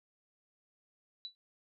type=tone with exponential decay; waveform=sine; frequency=3951 Hz; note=B7; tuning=in tune; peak=-36 dBFS; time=1.25-1.35 s; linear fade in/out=0 ms; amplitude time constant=21 ms; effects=none